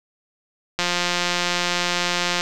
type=click train; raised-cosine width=0.2 ms; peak=-4 dBFS; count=286; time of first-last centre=0.79-2.409 s; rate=176 Hz; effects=none